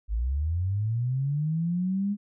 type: linear sweep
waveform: sine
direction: up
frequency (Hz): 49.63 to 207.7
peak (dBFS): -24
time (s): 0.08-2.17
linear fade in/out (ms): 50
effects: none